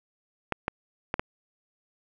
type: clicks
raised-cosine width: 0.5 ms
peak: -11 dBFS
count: 4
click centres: 0.523 / 0.681 / 1.141 / 1.195 s
effects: none

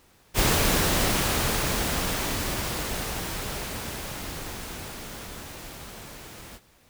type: noise with level ramp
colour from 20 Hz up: pink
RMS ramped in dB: -21 to -44 dBFS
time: 0.34-6.6 s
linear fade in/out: 50 ms
effects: pink hiss -59 dBFS RMS until 6.89 s

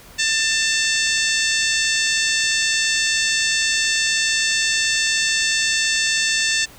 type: harmonic tone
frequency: 891 Hz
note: A5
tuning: 22 cents sharp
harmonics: 2 / 3 / 4 / 5 / 6 / 7 / 8 / 9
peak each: -22 / -24 / -25 / -26 / -27 / -27 / -28 / -29 dBFS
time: 0.18-6.66 s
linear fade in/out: 20 ms
effects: pink hiss -44 dBFS RMS until 6.78 s

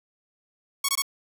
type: tone bursts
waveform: 5% pulse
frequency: 1108.7 Hz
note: C#6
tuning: in tune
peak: -10 dBFS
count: 3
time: 0.84-1.021 s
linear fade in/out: 5 ms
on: 47 ms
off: 20 ms
effects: none

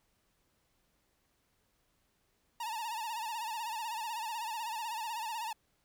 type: tone with vibrato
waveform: 45% pulse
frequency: 904 Hz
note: A5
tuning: 47 cents sharp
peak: -36 dBFS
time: 2.6-5.53 s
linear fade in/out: 5 ms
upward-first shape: sine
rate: 16 Hz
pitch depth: 94 cents each way
effects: pink hiss -75 dBFS RMS until 5.84 s

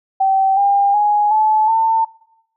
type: tone with pitch steps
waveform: sine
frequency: 772 / 801.5 / 832.2 / 864 / 897.1 Hz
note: G5 / G5 / G#5 / A5 / A5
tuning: -27 / +38 / +3 / -32 / +33 cents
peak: -11 dBFS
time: 0.2-2.05 s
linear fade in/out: 10 ms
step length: 370 ms
effects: noise-tail reverb RT60 0.8 s tail -21 dB re dry

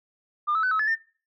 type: tone with pitch steps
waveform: sine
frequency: 1204 / 1303 / 1507 / 1288 / 1724 / 1806 Hz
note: D6 / E6 / F#6 / E6 / A6 / A6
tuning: +43 / -20 / +31 / -41 / -36 / +45 cents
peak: -20 dBFS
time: 0.47-0.956 s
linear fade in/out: 20 ms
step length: 81 ms
effects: noise-tail reverb RT60 0.4 s tail -22 dB re dry + tanh soft clip ceiling -17 dBFS

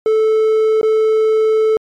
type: tone with dropouts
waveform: triangle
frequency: 437.6 Hz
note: A4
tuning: 9 cents flat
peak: -8 dBFS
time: 0.06-1.77 s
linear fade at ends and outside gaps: 1 ms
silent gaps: 0.813-0.83 s
effects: MP3 96 kbps

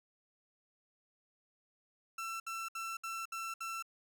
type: tone bursts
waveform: 30% pulse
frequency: 1341 Hz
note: E6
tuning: 29 cents sharp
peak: -36 dBFS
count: 6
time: 2.18-3.825 s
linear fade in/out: 5 ms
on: 220 ms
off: 65 ms
effects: none

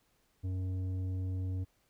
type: tone with tanh clipping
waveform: sine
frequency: 92.9 Hz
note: F#2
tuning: 7 cents sharp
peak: -34 dBFS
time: 0.43-1.65 s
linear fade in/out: 20 ms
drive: 9 dB
effects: pink hiss -73 dBFS RMS until 1.89 s

